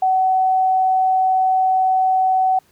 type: tone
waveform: sine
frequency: 753 Hz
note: F#5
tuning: 30 cents sharp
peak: -13 dBFS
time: 0.02-2.59 s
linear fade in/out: 5 ms
effects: pink hiss -57 dBFS RMS until 2.71 s + high-pass 60 Hz 12 dB/octave

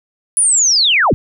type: linear sweep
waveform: sine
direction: down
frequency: 10000 to 38.89 Hz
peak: -9 dBFS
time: 0.37-1.14 s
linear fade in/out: 0 ms
effects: none

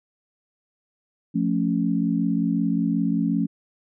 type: chord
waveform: sine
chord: F augmented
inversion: none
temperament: equal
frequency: 174.61 / 220 / 277.2 Hz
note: F3 / A3 / C#4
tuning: 0 / 0 / 0 cents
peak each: -24 dBFS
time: 1.34-3.47 s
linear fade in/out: 20 ms
effects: none

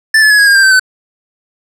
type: tone with pitch steps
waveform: square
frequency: 1762 / 1724.7 / 1688.3 / 1652.6 / 1617.6 / 1583.4 / 1549.9 / 1517.2 Hz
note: A6 / A6 / G#6 / G#6 / G#6 / G6 / G6 / F#6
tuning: +2 / -35 / +28 / -9 / -46 / +17 / -20 / +43 cents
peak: -5 dBFS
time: 0.14-0.796 s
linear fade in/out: 5 ms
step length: 82 ms
effects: low-pass 10000 Hz 12 dB/octave

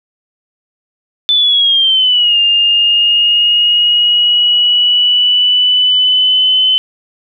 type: linear two-way sweep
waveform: sine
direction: down then up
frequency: 3520 to 2807 to 3045 Hz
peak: -7 dBFS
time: 1.29-6.78 s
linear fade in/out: 0 ms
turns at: 2.39 s
effects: none

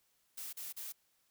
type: noise bursts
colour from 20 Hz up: blue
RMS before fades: -44 dBFS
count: 3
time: 0.37-0.924 s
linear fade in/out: 10 ms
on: 160 ms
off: 37 ms
effects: white hiss -75 dBFS RMS until 1.3 s

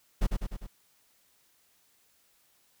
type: noise with echo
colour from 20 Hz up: brown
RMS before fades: -24 dBFS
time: 0.21-0.27 s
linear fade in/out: 10 ms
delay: 100 ms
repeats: 4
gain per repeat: -4 dB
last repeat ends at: 0.67 s
effects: white hiss -67 dBFS RMS until 2.8 s

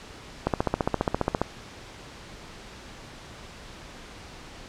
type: click train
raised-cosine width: 1 ms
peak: -8 dBFS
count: 15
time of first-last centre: 0.47-1.416 s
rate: 14.8 Hz
effects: pink hiss -44 dBFS RMS until 4.68 s + low-pass 6000 Hz 12 dB/octave

